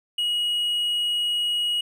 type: tone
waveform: triangle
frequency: 2900 Hz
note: F#7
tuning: 35 cents flat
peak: -20 dBFS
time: 0.18-1.81 s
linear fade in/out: 5 ms
effects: none